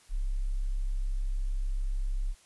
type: tone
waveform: sine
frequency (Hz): 33.45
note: C1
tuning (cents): +39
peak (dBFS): -27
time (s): 0.09-2.35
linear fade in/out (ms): 50
effects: white hiss -60 dBFS RMS until 2.45 s + resampled to 24000 Hz